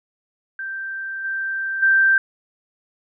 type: tone with level steps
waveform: sine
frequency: 1568 Hz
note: G6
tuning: in tune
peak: -26 / -22 / -12 dBFS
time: 0.59-2.18 s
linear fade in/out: 2 ms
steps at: 1.24 / 1.82 s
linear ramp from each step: 10 ms
effects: none